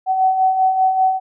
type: beating tone pair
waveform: sine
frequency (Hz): 751 / 756.1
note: F#5 / F#5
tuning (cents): +26 / +37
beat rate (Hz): 5.1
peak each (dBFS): -22 / -13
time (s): 0.06-1.2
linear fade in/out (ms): 50
effects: none